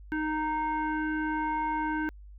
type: tone with frequency modulation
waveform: sine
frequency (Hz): 310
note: D#4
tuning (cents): -6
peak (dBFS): -27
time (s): 0.12-2.09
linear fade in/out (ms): 0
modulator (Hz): 619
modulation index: 2
effects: added 50 Hz sine -45 dBFS peak until 2.38 s